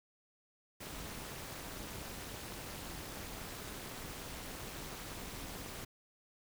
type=noise with amplitude modulation; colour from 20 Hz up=pink; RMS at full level=-42 dBFS; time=0.8-5.85 s; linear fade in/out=10 ms; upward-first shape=sine; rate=237 Hz; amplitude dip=80%; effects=none